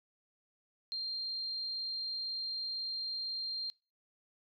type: tone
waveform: sine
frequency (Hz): 4186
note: C8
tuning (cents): 0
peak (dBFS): -35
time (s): 0.92-3.7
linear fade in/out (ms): 0
effects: noise-tail reverb RT60 0.3 s tail -24 dB re dry